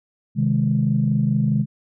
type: chord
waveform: sine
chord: Ab major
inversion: first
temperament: equal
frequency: 130.81 / 155.56 / 207.7 Hz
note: C3 / Eb3 / Ab3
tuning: 0 / 0 / 0 cents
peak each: -20 / -21 / -20 dBFS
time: 0.35-1.66 s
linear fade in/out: 50 ms
effects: tanh soft clip ceiling -7 dBFS